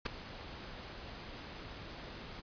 pink noise with ADSR envelope, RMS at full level -31 dBFS, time 0.05-2.42 s, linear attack 14 ms, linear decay 5 ms, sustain -16 dB, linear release 29 ms, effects resampled to 11025 Hz

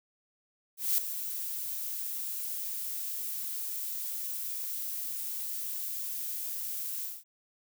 violet noise with ADSR envelope, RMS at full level -25 dBFS, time 0.77-7.24 s, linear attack 210 ms, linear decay 5 ms, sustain -11 dB, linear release 210 ms, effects none

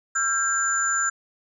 sine tone cluster, 1355 / 1598 / 7050 Hz, E6 / G6 / A8, +47 / +33 / +2 cents, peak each -25 dBFS, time 0.15-1.1 s, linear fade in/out 10 ms, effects none

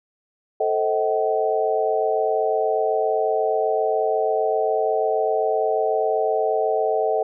sine chord, A diminished seventh, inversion none, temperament just, 440 / 528 / 633.6 / 760.3 Hz, A4 / C5 / Eb5 / Gb5, 0 / +16 / +31 / +47 cents, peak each -22 / -28 / -23 / -24 dBFS, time 0.6-7.23 s, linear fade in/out 5 ms, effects none

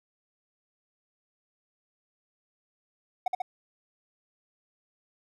triangle tone with echo, 740 Hz, F#5, in tune, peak -21 dBFS, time 3.26-3.28 s, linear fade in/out 5 ms, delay 70 ms, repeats 2, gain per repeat -2 dB, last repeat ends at 3.42 s, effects none

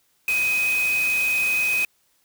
sine tone in noise, 2514 Hz, D#7, 17 cents sharp, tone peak -19 dBFS, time 0.28-1.85 s, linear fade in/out 2 ms, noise white, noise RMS -32 dBFS, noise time 0.28-1.85 s, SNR +10 dB, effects white hiss -65 dBFS RMS until 2.24 s

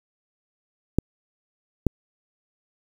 clicks, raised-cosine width 3 ms, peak -5 dBFS, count 2, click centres 0.986 / 1.867 s, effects 7-bit

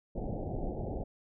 pink low-pass noise, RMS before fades -36 dBFS, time 0.15-1.04 s, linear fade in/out 10 ms, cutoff 800 Hz, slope 96 dB/octave, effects none

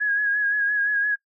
sine tone with vibrato, 1661.2 Hz, G#6, in tune, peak -19 dBFS, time 0-1.16 s, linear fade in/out 20 ms, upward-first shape sine, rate 5.8 Hz, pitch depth 38 cents each way, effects noise-tail reverb RT60 0.1 s tail -20 dB re dry

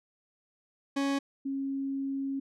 40% pulse / sine tone pair in turn, 277.2 / 272.8 Hz, C#4 / C#4, 0 / -28 cents, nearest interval unison, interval 28 cents, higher first, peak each -26 / -30 dBFS, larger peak first, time 0.96-1.19 / 1.45-2.4 s, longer second, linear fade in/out 10 ms, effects low-pass 7000 Hz 12 dB/octave

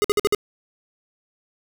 square tone bursts, 414.5 Hz, G#4, 3 cents flat, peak -16 dBFS, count 5, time 0.02-0.348 s, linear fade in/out 0 ms, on 24 ms, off 52 ms, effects none

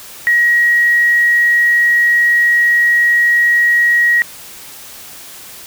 sine tone, 1900 Hz, A#6, 33 cents sharp, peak -8 dBFS, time 0.27-4.22 s, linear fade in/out 0 ms, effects white hiss -34 dBFS RMS until 5.66 s

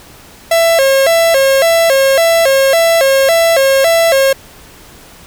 45% pulse tone with vibrato, 600 Hz, D5, 37 cents sharp, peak -7 dBFS, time 0.51-4.33 s, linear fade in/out 5 ms, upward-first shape square, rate 1.8 Hz, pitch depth 180 cents each way, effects pink hiss -38 dBFS RMS until 5.26 s

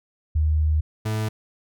sine / 40% pulse tone pair in turn, 77.1 / 108.51 Hz, D#2 / A2, -15 / -24 cents, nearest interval tritone, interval 591 cents, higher second, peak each -17 / -22 dBFS, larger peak first, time 0.35-0.81 / 1.05-1.29 s, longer first, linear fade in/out 10 ms, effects none

